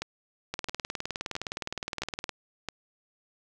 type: two click trains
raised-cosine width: 0.2 ms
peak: -15 / -15 dBFS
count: 35 / 5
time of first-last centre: 0.54-2.293 / 0.02-2.687 s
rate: 19.4 / 1.5 Hz
effects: none